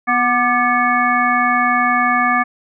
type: harmonic tone with a mistuned harmonic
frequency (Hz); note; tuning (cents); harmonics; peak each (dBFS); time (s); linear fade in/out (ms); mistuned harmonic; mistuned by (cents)
245.8; B3; -8; 1 / 3 / 5 / 7 / 9; -22 / -19 / -16 / -19 / -21; 0.07-2.44; 20; 5; -58
effects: none